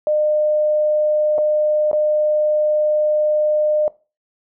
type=tone with dropouts; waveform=sine; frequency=606 Hz; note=D#5; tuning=46 cents flat; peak=-14 dBFS; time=0.07-3.88 s; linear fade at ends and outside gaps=1 ms; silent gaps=1.381-1.385 / 1.914-1.93 s; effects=noise-tail reverb RT60 0.3 s tail -19 dB re dry